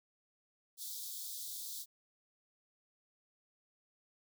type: high-pass noise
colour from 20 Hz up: white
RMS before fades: -44 dBFS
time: 0.77-1.86 s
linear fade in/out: 50 ms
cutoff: 3400 Hz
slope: 96 dB/octave
effects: none